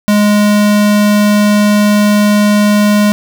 square tone, 207.7 Hz, G#3, in tune, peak -7 dBFS, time 0.08-3.12 s, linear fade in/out 0 ms, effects none

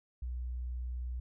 sine tone, 61.5 Hz, B1, 7 cents flat, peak -35 dBFS, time 0.22-1.2 s, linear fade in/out 5 ms, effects none

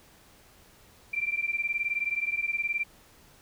sine beating tone pair, 2349 / 2368 Hz, D7 / D7, 0 / +14 cents, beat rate 19 Hz, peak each -30 dBFS, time 1.13-2.84 s, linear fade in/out 10 ms, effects pink hiss -57 dBFS RMS until 3.41 s

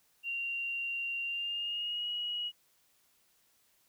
sine tone with pitch glide, 2766 to 2905 Hz, F7 to F#7, -17 to -32 cents, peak -33 dBFS, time 0.23-2.52 s, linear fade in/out 50 ms, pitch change +85 cents, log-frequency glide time 1.23-2.08 s, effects white hiss -70 dBFS RMS until 3.88 s

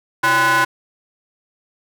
40% pulse ring-modulated tone, 230 Hz, A#3, 23 cents flat, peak -9 dBFS, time 0.23-0.65 s, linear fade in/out 10 ms, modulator 1250 Hz, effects none

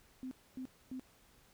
sine tone bursts, 257.9 Hz, C4, 25 cents flat, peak -40 dBFS, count 3, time 0.23-0.996 s, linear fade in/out 0 ms, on 82 ms, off 260 ms, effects pink hiss -66 dBFS RMS until 1.53 s

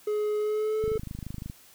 triangle tone with pitch glide, 421.7 to 436.6 Hz, G#4 to A4, +26 to -13 cents, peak -23 dBFS, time 0.07-0.98 s, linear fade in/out 5 ms, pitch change +61 cents, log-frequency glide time 0.38-0.85 s
click train, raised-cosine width 5 ms, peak -24 dBFS, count 18, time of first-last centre 0.84-1.499 s, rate 25.8 Hz
effects white hiss -55 dBFS RMS until 1.74 s

